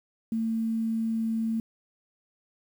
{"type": "tone with quantisation", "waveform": "sine", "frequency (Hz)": 224.8, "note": "A3", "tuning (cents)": 37, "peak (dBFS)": -25, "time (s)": [0.32, 1.6], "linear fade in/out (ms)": 2, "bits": 9, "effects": []}